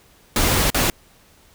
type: noise with dropouts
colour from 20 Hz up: pink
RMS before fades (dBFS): -18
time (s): 0.36-0.9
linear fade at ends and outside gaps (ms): 1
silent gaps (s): 0.702-0.745
effects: pink hiss -53 dBFS RMS until 1.54 s